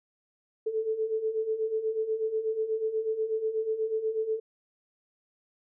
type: beating tone pair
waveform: sine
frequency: 434.3 / 442.5 Hz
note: A4 / A4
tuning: -23 / +10 cents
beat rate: 8.2 Hz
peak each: -33 / -28 dBFS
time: 0.66-4.4 s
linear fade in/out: 10 ms
effects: none